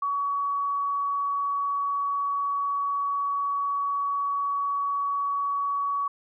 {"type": "tone", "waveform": "sine", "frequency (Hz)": 1129, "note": "C#6", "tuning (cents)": 31, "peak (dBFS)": -24, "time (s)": [0.02, 6.08], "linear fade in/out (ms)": 5, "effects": []}